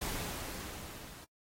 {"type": "noise with level ramp", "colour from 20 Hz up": "pink", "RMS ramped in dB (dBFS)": [-37, -52], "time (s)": [0.01, 1.25], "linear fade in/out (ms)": 10, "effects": ["noise-tail reverb RT60 0.1 s tail -22 dB re dry", "AAC 48 kbps"]}